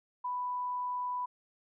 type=tone; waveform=sine; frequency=991 Hz; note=B5; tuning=6 cents sharp; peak=-32 dBFS; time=0.24-1.26 s; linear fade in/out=10 ms; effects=none

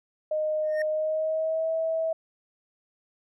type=tone with pitch glide; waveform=sine; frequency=617 to 648 Hz; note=D#5 to E5; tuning=-15 to -30 cents; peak=-24 dBFS; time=0.31-2.13 s; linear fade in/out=5 ms; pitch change=+85 cents; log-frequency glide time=0.88-1.71 s
type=tone with exponential growth; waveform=triangle; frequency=1837 Hz; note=A#6; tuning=26 cents flat; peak=-26 dBFS; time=0.63-0.82 s; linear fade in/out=2 ms; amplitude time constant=41 ms
effects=none

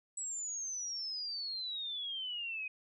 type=exponential sweep; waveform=sine; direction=down; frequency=7902 to 2493 Hz; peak=-37 dBFS; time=0.17-2.68 s; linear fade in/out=5 ms; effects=none

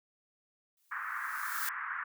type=noise with exponential growth; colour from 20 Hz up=blue; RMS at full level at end=-35 dBFS; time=0.77-1.69 s; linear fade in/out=2 ms; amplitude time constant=200 ms
type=band-pass noise; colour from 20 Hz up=white; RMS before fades=-38 dBFS; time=0.91-2.04 s; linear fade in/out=10 ms; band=1100 to 1800 Hz; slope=48 dB/octave
effects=none

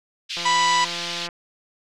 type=band-pass noise; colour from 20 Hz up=white; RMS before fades=-30 dBFS; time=0.29-1.28 s; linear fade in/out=20 ms; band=2400 to 4600 Hz; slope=24 dB/octave
type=click train; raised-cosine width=0.5 ms; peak=-20 dBFS; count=159; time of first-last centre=0.37-1.289 s; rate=172 Hz
type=harmonic tone; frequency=987.8 Hz; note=B5; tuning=in tune; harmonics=1 / 2 / 3 / 4 / 5 / 6 / 7 / 8; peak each=-18 / -24 / -28 / -30 / -32 / -34 / -35 / -36 dBFS; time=0.45-0.85 s; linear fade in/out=10 ms
effects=none

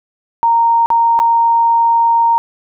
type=tone with dropouts; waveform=sine; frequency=927 Hz; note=A#5; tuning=10 cents flat; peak=-8 dBFS; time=0.43-2.38 s; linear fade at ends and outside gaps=0 ms; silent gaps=0.86-0.903 / 1.191-1.2 s; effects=none

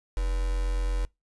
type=tone with quantisation; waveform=sine; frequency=44.27 Hz; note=F1; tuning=24 cents sharp; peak=-24 dBFS; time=0.17-1.05 s; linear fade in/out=0 ms; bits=6; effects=noise-tail reverb RT60 0.2 s tail -25 dB re dry + resampled to 24000 Hz

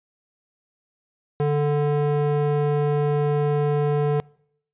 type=tone with band-pass filter; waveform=square; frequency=146.83 Hz; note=D3; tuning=in tune; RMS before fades=-21 dBFS; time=1.4-4.2 s; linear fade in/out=0 ms; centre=400 Hz; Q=1.1; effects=noise-tail reverb RT60 0.7 s tail -26 dB re dry + resampled to 8000 Hz

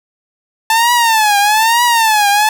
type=tone with vibrato; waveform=sawtooth; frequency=884 Hz; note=A5; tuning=8 cents sharp; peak=-5 dBFS; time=0.7-2.49 s; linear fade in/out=2 ms; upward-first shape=triangle; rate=1.1 Hz; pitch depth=170 cents each way; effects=none

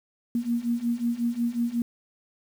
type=beating tone pair; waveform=sine; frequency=233.1 / 238.6 Hz; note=A#3 / A#3; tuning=0 / +41 cents; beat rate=5.5 Hz; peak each=-28 / -26 dBFS; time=0.35-1.82 s; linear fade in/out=2 ms; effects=8-bit

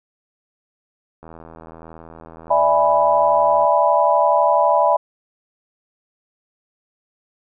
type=click train; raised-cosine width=1 ms; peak=-25 dBFS; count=198; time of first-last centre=1.23-3.647 s; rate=81.5 Hz
type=chord; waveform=sine; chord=E dominant seventh; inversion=third; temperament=equal; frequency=587.3 / 659.3 / 830.6 / 987.8 Hz; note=D5 / E5 / G#5 / B5; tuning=0 / 0 / 0 / 0 cents; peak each=-18 / -18 / -19 / -17 dBFS; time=2.5-4.97 s; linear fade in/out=10 ms
effects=none

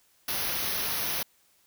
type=band-stop noise; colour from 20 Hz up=white; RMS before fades=-30 dBFS; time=0.28-1.23 s; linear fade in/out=5 ms; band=6200 to 9900 Hz; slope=96 dB/octave; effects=white hiss -65 dBFS RMS until 1.66 s

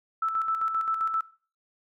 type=tone with tremolo; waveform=sine; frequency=1318.5 Hz; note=E6; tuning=in tune; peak=-23 dBFS; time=0.22-1.21 s; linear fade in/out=5 ms; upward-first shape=square; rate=7.6 Hz; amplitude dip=50%; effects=noise-tail reverb RT60 0.4 s tail -19 dB re dry

